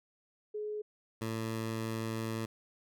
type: tone pair in turn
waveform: sine / 15% pulse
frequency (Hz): 422.5 / 112.14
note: G#4 / A2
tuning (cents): +30 / +33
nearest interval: octave + major seventh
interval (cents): 2297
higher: first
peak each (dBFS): -35 / -28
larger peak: second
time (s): 0.54-0.82 / 1.21-2.46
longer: second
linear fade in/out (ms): 10
effects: none